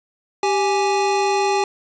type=tone pair together; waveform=square; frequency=392 / 830.6 Hz; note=G4 / G#5; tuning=0 / 0 cents; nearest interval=octave + minor second; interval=1300 cents; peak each=-20 dBFS; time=0.43-1.64 s; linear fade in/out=2 ms; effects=resampled to 16000 Hz + 8-bit

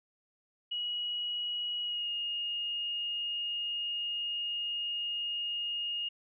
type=tone with pitch glide; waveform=sine; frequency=2908 to 2851 Hz; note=F#7 to F7; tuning=-31 to +35 cents; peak=-32 dBFS; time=0.71-6.09 s; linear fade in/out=10 ms; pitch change=-34 cents; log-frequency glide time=1.84-2.1 s; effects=none

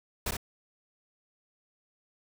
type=noise with echo; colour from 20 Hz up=pink; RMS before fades=-31 dBFS; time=0.26-0.31 s; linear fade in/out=5 ms; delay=59 ms; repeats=1; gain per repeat=-3 dB; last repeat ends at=0.369 s; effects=none

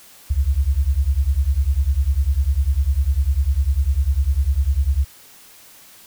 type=beating tone pair; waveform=sine; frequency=64 / 74 Hz; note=C2 / D2; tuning=-38 / +14 cents; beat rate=10 Hz; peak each=-18 dBFS; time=0.3-5.05 s; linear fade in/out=10 ms; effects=white hiss -46 dBFS RMS until 6.06 s

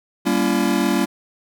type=chord; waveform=square; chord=G diminished seventh; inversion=none; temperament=just; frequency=196 / 235.2 / 282.2 / 338.7 Hz; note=G3 / Bb3 / Db4 / Fb4; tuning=0 / +16 / +31 / +47 cents; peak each=-23 dBFS; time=0.25-1.06 s; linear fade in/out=20 ms; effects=none

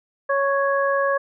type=harmonic tone; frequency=554.4 Hz; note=C#5; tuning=in tune; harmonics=1 / 2 / 3; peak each=-20 / -23 / -25 dBFS; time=0.29-1.18 s; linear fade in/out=10 ms; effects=none

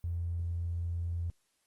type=tone with tanh clipping; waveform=triangle; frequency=85.3 Hz; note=F2; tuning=40 cents flat; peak=-31 dBFS; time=0.04-1.3 s; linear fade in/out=0 ms; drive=2 dB; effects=white hiss -75 dBFS RMS until 1.66 s + Opus 32 kbps

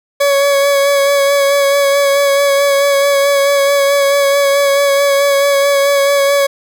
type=tone with vibrato; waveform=40% pulse; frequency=561 Hz; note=C#5; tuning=21 cents sharp; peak=-8 dBFS; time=0.2-6.47 s; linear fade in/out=10 ms; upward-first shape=sine; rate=4.6 Hz; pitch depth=20 cents each way; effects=none

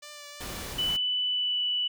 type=tone with vibrato; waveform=5% pulse; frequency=587 Hz; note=D5; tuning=1 cent flat; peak=-31 dBFS; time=0.02-0.74 s; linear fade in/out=10 ms; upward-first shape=triangle; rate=2.9 Hz; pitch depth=26 cents each way
type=noise; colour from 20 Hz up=pink; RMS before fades=-38 dBFS; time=0.4-0.97 s; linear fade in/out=10 ms
type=tone with pitch glide; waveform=sine; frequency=2986 to 2964 Hz; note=F#7 to F#7; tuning=+15 to +2 cents; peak=-25 dBFS; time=0.78-1.88 s; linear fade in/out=10 ms; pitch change=-13 cents; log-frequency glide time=1.29-1.62 s
effects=none

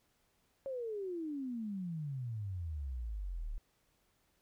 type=exponential sweep; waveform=sine; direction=down; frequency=552 to 34.6 Hz; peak=-37 dBFS; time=0.66-3.58 s; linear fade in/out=0 ms; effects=pink hiss -75 dBFS RMS until 4.41 s

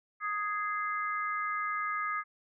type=chord; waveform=sine; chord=Ab major; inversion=second; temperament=just; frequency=1245.9 / 1661.2 / 2077 Hz; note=Eb6 / Ab6 / C7; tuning=+2 / 0 / -13 cents; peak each=-32 / -38 / -38 dBFS; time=0.2-2.24 s; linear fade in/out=50 ms; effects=none

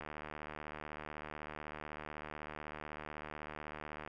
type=click train; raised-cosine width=0.5 ms; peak=-29 dBFS; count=310; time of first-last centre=0.01-4.076 s; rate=76 Hz; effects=none

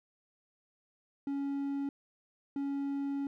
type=tone pair in turn; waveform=triangle; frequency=279.2 / 279.2 Hz; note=C#4 / C#4; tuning=+13 / +13 cents; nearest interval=unison; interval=0 cents; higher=neither; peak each=-30 / -30 dBFS; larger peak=neither; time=1.27-1.89 / 2.56-3.27 s; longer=second; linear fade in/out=2 ms; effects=none

